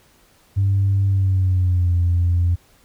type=tone with pitch glide; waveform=sine; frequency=98.3 to 87.07 Hz; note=G2 to F2; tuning=+5 to -5 cents; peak=-13 dBFS; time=0.56-2.56 s; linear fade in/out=20 ms; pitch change=-210 cents; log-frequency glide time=1.06-1.95 s; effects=tanh soft clip ceiling -11 dBFS + pink hiss -55 dBFS RMS until 2.84 s